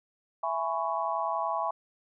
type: chord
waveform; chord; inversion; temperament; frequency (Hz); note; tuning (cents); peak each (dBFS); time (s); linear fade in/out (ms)
sine; C# minor seventh; first; just; 665.2 / 831.5 / 997.9 / 1108.7; E5 / G#5 / B5 / C#6; +16 / +2 / +18 / 0; -33; 0.43-1.71; 5
effects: none